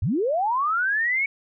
sine linear sweep, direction up, 69.3 to 2248 Hz, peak -20 dBFS, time 0.02-1.26 s, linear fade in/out 5 ms, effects none

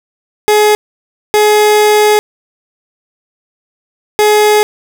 30% pulse tone bursts at uneven times, 421.7 Hz, G#4, 26 cents sharp, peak -3 dBFS, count 3, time 0.48-0.75 / 1.34-2.19 / 4.19-4.63 s, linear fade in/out 0 ms, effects none

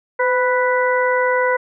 harmonic tone with a mistuned harmonic, 493.9 Hz, B4, in tune, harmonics 1 / 2 / 3 / 4, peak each -17 / -20 / -22 / -23 dBFS, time 0.19-1.57 s, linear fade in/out 10 ms, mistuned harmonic 1, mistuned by +44 cents, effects none

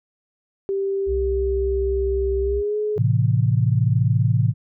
sine tone with pitch glide, 392 to 422.6 Hz, G4 to G#4, 0 to +30 cents, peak -20 dBFS, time 0.69-2.98 s, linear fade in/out 0 ms, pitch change +130 cents, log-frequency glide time 2.41-2.77 s
sine tone, 64 Hz, C2, 38 cents flat, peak -23 dBFS, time 1.06-2.63 s, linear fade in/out 50 ms
sine chord, A minor, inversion none, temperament equal, 110 / 130.81 / 164.81 Hz, A2 / C3 / E3, 0 / 0 / 0 cents, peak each -18 / -19 / -24 dBFS, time 2.96-4.54 s, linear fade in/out 50 ms
effects none

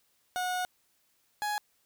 30% pulse tone pair in turn, 729 / 835.3 Hz, F#5 / G#5, -26 / +10 cents, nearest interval major second, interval 236 cents, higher second, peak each -27 dBFS, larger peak neither, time 0.36-0.65 / 1.42-1.58 s, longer first, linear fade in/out 0 ms, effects white hiss -71 dBFS RMS until 1.85 s

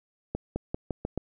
accelerating click train, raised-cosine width 2 ms, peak -16 dBFS, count 6, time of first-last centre 0.35-1.176 s, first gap 210 ms, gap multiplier 0.88, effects none

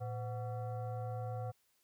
sine tone with frequency modulation, 113.5 Hz, A#2, 46 cents flat, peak -37 dBFS, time 0-1.52 s, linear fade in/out 20 ms, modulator 624 Hz, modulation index 0.83, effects white hiss -75 dBFS RMS until 1.83 s

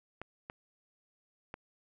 clicks, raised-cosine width 0.5 ms, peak -26 dBFS, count 3, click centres 0.216 / 0.499 / 1.541 s, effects none

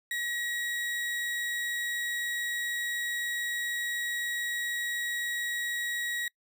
35% pulse tone, 1907 Hz, A#6, 39 cents sharp, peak -29 dBFS, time 0.11-6.28 s, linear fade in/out 2 ms, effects noise-tail reverb RT60 0.1 s tail -26 dB re dry

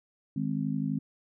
sine chord, Ab major, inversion second, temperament just, 155.74 / 207.7 / 259.6 Hz, Eb3 / Ab3 / C4, +2 / 0 / -13 cents, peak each -32 dBFS, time 0.36-0.99 s, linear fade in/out 5 ms, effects none

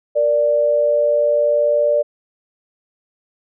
sine tone pair together, 467 / 587.3 Hz, A#4 / D5, +3 / 0 cents, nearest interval major third, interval 397 cents, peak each -21 / -13 dBFS, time 0.15-2.03 s, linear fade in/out 20 ms, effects none

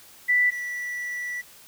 sine / triangle tone pair in turn, 1975.5 / 1958.5 Hz, B6 / B6, 0 / -15 cents, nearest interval unison, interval 15 cents, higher first, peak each -17 / -27 dBFS, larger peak first, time 0.28-0.51 / 0.51-1.42 s, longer second, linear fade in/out 20 ms, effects white hiss -50 dBFS RMS until 1.67 s

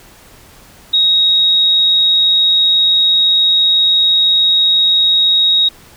sine tone, 3777 Hz, A#7, 22 cents sharp, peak -8 dBFS, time 0.93-5.69 s, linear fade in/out 10 ms, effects pink hiss -42 dBFS RMS until 5.96 s

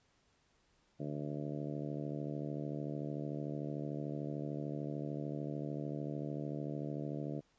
harmonic tone, 73.42 Hz, D2, in tune, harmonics 2 / 3 / 4 / 5 / 6 / 7 / 8 / 9, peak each -41 / -46 / -43 / -48 / -50 / -50 / -50 / -51 dBFS, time 0.99-7.41 s, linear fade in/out 20 ms, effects pink hiss -73 dBFS RMS until 7.58 s + resampled to 16000 Hz

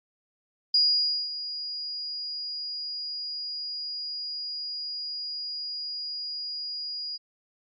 sine tone with ADSR envelope, 4876 Hz, D#8, 36 cents flat, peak -17 dBFS, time 0.74-7.18 s, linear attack 5 ms, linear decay 540 ms, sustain -14 dB, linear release 26 ms, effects MP3 32 kbps

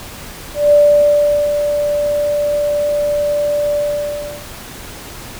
sine tone with ADSR envelope, 586 Hz, D5, 4 cents flat, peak -5 dBFS, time 0.54-4.47 s, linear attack 180 ms, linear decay 780 ms, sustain -8 dB, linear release 700 ms, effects pink hiss -32 dBFS RMS until 5.39 s

